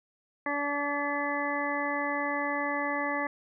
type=harmonic tone; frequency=287.6 Hz; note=D4; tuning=36 cents flat; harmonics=1 / 2 / 3 / 4 / 6 / 7; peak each=-35 / -35 / -35 / -35 / -35 / -35 dBFS; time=0.46-3.27 s; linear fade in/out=2 ms; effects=none